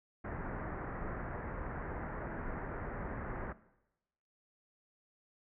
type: low-pass noise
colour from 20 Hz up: pink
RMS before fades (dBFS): -41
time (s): 0.24-3.53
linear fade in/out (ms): 10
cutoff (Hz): 1900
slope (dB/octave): 48
effects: noise-tail reverb RT60 0.9 s tail -17 dB re dry